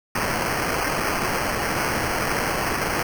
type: noise with sample-and-hold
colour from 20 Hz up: white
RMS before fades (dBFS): -24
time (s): 0.15-3.03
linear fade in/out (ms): 5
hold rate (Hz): 3675
effects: none